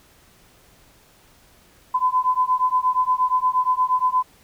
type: beating tone pair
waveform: sine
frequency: 1009 / 1017.5 Hz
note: B5 / C6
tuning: +37 / -49 cents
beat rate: 8.5 Hz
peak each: -20 dBFS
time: 1.94-4.23 s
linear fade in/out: 10 ms
effects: pink hiss -54 dBFS RMS until 4.43 s